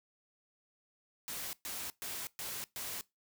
white noise bursts, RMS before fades -41 dBFS, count 5, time 1.28-3.01 s, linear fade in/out 0 ms, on 250 ms, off 120 ms, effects noise-tail reverb RT60 0.2 s tail -21 dB re dry

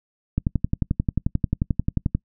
click train, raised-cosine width 5 ms, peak -8 dBFS, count 21, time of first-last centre 0.38-2.15 s, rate 11.3 Hz, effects noise-tail reverb RT60 0.1 s tail -25 dB re dry

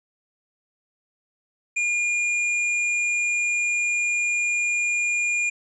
triangle tone with hard clipping, 2420 Hz, D#7, 49 cents flat, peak -22 dBFS, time 1.76-5.5 s, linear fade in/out 10 ms, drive 18 dB, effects resampled to 24000 Hz

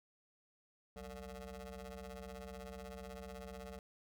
20% pulse ring-modulated tone, 131.2 Hz, C3, 5 cents sharp, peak -39 dBFS, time 0.96-3.79 s, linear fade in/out 2 ms, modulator 320 Hz, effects none

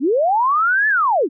sine linear two-way sweep, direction up then down, 236.5 to 1763 to 236.5 Hz, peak -13 dBFS, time 0-1.29 s, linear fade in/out 50 ms, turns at 0.88 s, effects none

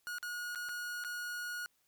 45% pulse tone with dropouts, 1445 Hz, F#6, 41 cents flat, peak -38 dBFS, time 0.07-1.66 s, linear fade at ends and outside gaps 0 ms, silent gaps 0.184-0.228 / 0.549-0.557 / 0.688-0.692 / 1.039-1.047 s, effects white hiss -75 dBFS RMS until 1.87 s

